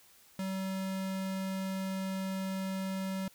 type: tone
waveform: square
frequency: 190.9 Hz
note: G3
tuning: 46 cents flat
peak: -34 dBFS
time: 0.39-3.28 s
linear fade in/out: 2 ms
effects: white hiss -61 dBFS RMS until 3.34 s